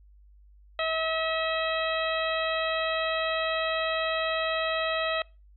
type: harmonic tone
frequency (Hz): 644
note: E5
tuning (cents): -41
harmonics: 1 / 2 / 3 / 4 / 5 / 6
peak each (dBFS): -29 / -32 / -34 / -35 / -36 / -37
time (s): 0.79-5.22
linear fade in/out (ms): 2
effects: noise-tail reverb RT60 0.3 s tail -25 dB re dry + added 50 Hz sine -52 dBFS peak until 5.56 s